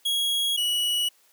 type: tone pair in turn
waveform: 45% pulse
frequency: 3313 / 2932 Hz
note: G#7 / F#7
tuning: -5 / -16 cents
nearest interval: major second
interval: 211 cents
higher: first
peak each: -22 dBFS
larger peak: neither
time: 0.05-0.57 / 0.57-1.09 s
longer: neither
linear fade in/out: 10 ms
effects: white hiss -61 dBFS RMS until 1.32 s + high-pass 300 Hz 12 dB/octave